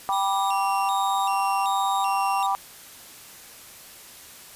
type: chord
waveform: sine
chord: G major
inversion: none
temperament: just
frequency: 784 / 980 / 1176 Hz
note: G5 / B5 / D6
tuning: 0 / -14 / +2 cents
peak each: -24 / -26 / -27 dBFS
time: 0.09-2.55 s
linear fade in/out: 0 ms
type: tone with vibrato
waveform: sawtooth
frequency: 3200 Hz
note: G7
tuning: 35 cents sharp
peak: -30 dBFS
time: 0.12-2.47 s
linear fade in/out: 10 ms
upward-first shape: square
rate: 1.3 Hz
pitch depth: 260 cents each way
effects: white hiss -45 dBFS RMS until 4.55 s + resampled to 32000 Hz